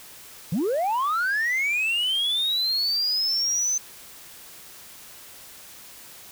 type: linear sweep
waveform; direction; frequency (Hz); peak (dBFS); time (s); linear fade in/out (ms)
sine; up; 143.2 to 6180; -19; 0.52-3.78; 5
effects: tanh soft clip ceiling -20 dBFS + white hiss -45 dBFS RMS until 6.31 s